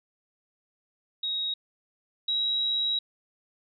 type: tone pair in turn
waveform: sine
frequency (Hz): 3786 / 3854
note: A#7 / B7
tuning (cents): +26 / -43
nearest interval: unison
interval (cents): 31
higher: second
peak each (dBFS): -27 / -24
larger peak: second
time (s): 1.23-1.54 / 2.28-2.99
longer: second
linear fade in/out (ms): 5
effects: none

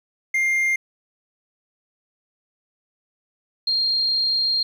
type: tone pair in turn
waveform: triangle / sine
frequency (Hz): 2110 / 4211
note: C7 / C8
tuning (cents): +14 / +10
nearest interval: octave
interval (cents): 1196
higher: second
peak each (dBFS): -16 / -18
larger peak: first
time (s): 0.34-0.76 / 3.67-4.63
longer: second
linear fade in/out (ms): 5
effects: 9-bit

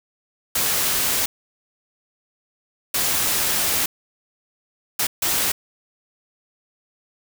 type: noise bursts at uneven times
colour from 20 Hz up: white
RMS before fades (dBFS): -21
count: 4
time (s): 0.55-1.26 / 2.94-3.86 / 4.99-5.07 / 5.22-5.52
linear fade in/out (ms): 5
effects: none

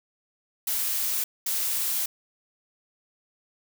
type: noise bursts at uneven times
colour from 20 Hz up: blue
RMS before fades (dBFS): -27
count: 2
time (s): 0.67-1.24 / 1.46-2.06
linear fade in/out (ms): 5
effects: none

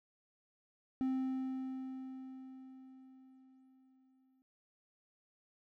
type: tone with exponential decay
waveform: triangle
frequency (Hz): 261.6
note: C4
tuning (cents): 0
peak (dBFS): -29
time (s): 1.01-4.42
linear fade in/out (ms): 0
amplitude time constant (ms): 740
effects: none

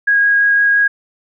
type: tone with vibrato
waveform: sine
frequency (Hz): 1643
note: G#6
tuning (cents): -19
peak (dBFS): -9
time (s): 0.07-0.88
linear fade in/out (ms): 10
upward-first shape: sine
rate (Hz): 5.9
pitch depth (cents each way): 8
effects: none

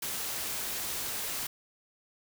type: noise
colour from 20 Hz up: white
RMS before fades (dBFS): -35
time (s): 0.02-1.47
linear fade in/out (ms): 5
effects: none

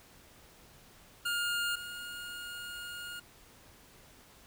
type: tone pair in turn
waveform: 25% pulse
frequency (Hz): 1414 / 1423.8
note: F6 / F6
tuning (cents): +21 / +33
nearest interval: unison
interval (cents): 12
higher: second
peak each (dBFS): -27 / -37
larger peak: first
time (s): 1.25-1.76 / 1.76-3.2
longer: second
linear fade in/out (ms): 10
effects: pink hiss -58 dBFS RMS until 4.46 s

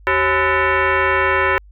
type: tone with frequency modulation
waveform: sine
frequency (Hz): 383.7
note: G4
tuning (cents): -37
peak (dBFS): -13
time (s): 0.07-1.58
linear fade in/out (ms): 0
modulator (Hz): 464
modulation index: 4.2
effects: added 50 Hz sine -41 dBFS peak until 1.71 s

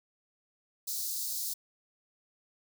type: high-pass noise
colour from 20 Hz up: white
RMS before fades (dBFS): -35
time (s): 0.87-1.54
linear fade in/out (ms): 10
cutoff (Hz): 4100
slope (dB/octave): 48
effects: none

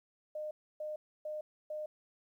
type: tone bursts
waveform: sine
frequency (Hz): 610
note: D#5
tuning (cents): -34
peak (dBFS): -37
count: 4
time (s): 0.35-1.86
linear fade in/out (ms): 5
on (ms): 160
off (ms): 290
effects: 12-bit

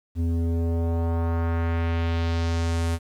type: tone with low-pass filter sweep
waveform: square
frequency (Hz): 83.5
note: E2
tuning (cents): +23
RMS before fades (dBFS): -24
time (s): 0.15-2.99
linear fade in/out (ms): 50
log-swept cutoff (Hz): 240 to 11000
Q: 1.3
effects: 9-bit

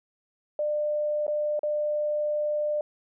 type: tone with dropouts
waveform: sine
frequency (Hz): 598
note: D5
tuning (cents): +31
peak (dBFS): -24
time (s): 0.59-2.81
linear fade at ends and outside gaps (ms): 2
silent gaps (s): 1.267-1.279 / 1.593-1.632
effects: none

